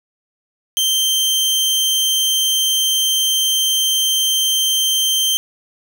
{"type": "tone", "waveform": "sawtooth", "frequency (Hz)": 3136, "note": "G7", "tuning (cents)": 0, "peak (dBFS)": -11, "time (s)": [0.77, 5.37], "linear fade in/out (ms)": 0, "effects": []}